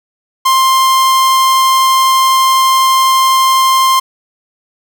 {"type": "tone", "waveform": "45% pulse", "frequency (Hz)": 1052, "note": "C6", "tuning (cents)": 9, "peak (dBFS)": -7, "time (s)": [0.45, 4], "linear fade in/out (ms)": 10, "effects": []}